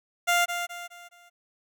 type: tone with echo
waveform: 15% pulse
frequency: 698.5 Hz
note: F5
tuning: in tune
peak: -14 dBFS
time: 0.27-0.46 s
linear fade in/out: 20 ms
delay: 210 ms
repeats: 4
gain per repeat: -8 dB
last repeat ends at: 1.3 s
effects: none